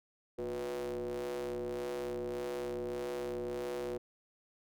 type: ring-modulated tone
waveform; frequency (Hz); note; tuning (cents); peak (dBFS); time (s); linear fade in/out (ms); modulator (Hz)
45% pulse; 65.41; C2; 0; -33; 0.38-3.98; 10; 426
effects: none